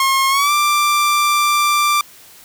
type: tone with pitch glide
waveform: sawtooth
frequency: 1076 to 1180.2 Hz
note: C6 to D6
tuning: +48 to +8 cents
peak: -9 dBFS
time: 0-2.01 s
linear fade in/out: 2 ms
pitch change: +160 cents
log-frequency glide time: 0.29-0.52 s
effects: white hiss -43 dBFS RMS until 2.44 s